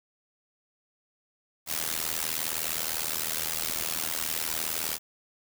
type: noise with amplitude modulation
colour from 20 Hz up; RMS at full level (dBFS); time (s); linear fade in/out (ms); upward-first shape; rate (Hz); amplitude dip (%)
white; -27; 1.66-4.99; 50; sine; 79.6; 95
effects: none